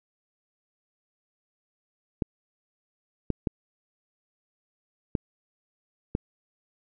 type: clicks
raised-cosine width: 3 ms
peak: -12 dBFS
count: 5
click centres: 2.222 / 3.303 / 3.472 / 5.152 / 6.151 s
effects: none